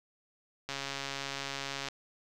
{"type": "click train", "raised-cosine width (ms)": 0.2, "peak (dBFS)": -19, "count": 166, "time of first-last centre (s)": [0.69, 1.886], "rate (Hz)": 138, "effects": ["10-bit"]}